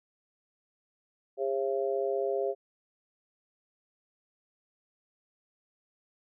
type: harmonic tone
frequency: 135.2 Hz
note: C#3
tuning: 43 cents flat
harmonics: 3 / 4 / 5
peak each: -30 / -32 / -34 dBFS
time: 1.37-2.55 s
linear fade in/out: 50 ms
effects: none